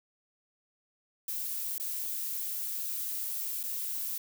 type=noise with dropouts; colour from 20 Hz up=violet; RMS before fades=-35 dBFS; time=1.28-4.18 s; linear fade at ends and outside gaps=2 ms; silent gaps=1.781-1.798 / 3.63-3.637 s; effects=none